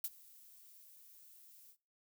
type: noise with ADSR envelope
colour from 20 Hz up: violet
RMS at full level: -36 dBFS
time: 0.04-1.77 s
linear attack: 4 ms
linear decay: 41 ms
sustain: -24 dB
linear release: 75 ms
effects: noise-tail reverb RT60 0.4 s tail -24 dB re dry